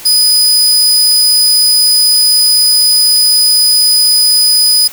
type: tone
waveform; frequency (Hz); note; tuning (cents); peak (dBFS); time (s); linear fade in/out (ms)
sawtooth; 4978; D#8; 0; -3; 0.05-4.88; 10
effects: white hiss -30 dBFS RMS until 4.92 s